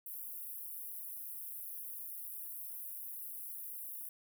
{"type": "high-pass noise", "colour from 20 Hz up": "pink", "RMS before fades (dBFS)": -45, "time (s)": [0.06, 4.09], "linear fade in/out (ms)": 2, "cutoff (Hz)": 11000, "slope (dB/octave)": 48, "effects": []}